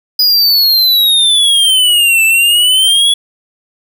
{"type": "exponential two-way sweep", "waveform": "square", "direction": "down then up", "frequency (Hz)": [4978, 2637, 3397], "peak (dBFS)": -7, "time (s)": [0.19, 3.14], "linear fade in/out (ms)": 5, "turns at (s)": 2.24, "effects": []}